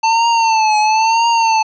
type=tone with vibrato; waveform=square; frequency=890 Hz; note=A5; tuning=20 cents sharp; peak=-11 dBFS; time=0.03-1.63 s; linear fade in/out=10 ms; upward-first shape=triangle; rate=1 Hz; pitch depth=88 cents each way; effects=resampled to 16000 Hz + 8-bit